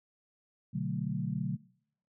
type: chord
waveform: sine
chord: B minor seventh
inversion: none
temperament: equal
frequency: 123.47 / 146.83 / 185 / 220 Hz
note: B2 / D3 / F#3 / A3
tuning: 0 / 0 / 0 / 0 cents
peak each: -38 / -35 / -35 / -40 dBFS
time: 0.73-1.57 s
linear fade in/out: 20 ms
effects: noise-tail reverb RT60 0.7 s tail -24 dB re dry